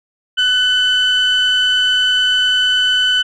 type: tone pair together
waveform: sine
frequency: 1499 / 3014 Hz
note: F#6 / F#7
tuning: +22 / +31 cents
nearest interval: octave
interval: 1209 cents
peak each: -14 / -11 dBFS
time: 0.37-3.23 s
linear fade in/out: 20 ms
effects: tanh soft clip ceiling -8 dBFS